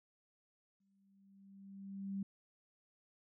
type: tone with exponential growth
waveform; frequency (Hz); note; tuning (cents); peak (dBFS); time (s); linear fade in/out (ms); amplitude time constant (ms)
sine; 196; G3; 0; -36; 0.8-2.23; 5; 310
effects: none